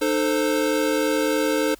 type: chord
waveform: square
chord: A diminished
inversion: second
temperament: equal with one note detuned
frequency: 303.8 / 440 / 523.3 Hz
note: Eb4 / A4 / C5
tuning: -41 / 0 / 0 cents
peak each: -24 / -25 / -25 dBFS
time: 0.01-1.75 s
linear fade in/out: 10 ms
effects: added 42 Hz sine -51 dBFS peak until 1.79 s + white hiss -53 dBFS RMS until 1.79 s